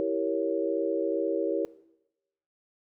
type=chord; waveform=sine; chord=E diminished seventh; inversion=none; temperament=equal; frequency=329.6 / 392 / 466.2 / 554.4 Hz; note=E4 / G4 / Bb4 / Db5; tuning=0 / 0 / 0 / 0 cents; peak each=-31 dBFS; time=0-1.65 s; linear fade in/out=0 ms; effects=noise-tail reverb RT60 0.9 s tail -20 dB re dry